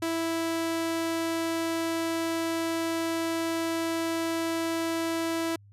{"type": "tone", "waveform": "sawtooth", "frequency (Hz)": 329.6, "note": "E4", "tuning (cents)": 0, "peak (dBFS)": -23, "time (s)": [0.02, 5.56], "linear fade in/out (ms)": 5, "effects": ["added 101 Hz sine -51 dBFS peak until 5.72 s", "resampled to 32000 Hz"]}